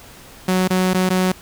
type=tone with dropouts; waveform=sawtooth; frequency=185 Hz; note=F#3; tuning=in tune; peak=-11 dBFS; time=0.48-1.32 s; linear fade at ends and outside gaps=5 ms; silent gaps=0.678-0.703 / 0.935-0.944 / 1.092-1.102 s; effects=pink hiss -42 dBFS RMS until 1.41 s